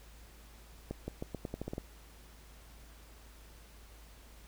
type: accelerating click train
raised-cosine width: 2 ms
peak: -24 dBFS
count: 10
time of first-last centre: 0.91-1.781 s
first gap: 170 ms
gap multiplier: 0.85
effects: added 54 Hz sine -54 dBFS peak until 4.47 s + pink hiss -59 dBFS RMS until 4.47 s